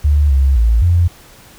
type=tone with pitch steps; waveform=sine; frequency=73.2 / 67.5 / 56.4 / 86.7 Hz; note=D2 / C#2 / A1 / F2; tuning=-5 / -45 / +44 / -12 cents; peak=-8 dBFS; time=0.04-1.08 s; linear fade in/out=10 ms; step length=260 ms; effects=pink hiss -42 dBFS RMS until 1.58 s